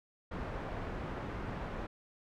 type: low-pass noise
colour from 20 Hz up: pink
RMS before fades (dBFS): -40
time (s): 0.31-1.87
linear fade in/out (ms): 10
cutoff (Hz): 1500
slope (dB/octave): 12
effects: none